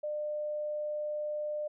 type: tone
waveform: sine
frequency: 600 Hz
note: D5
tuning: 37 cents sharp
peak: -32 dBFS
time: 0.03-1.68 s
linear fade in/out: 10 ms
effects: none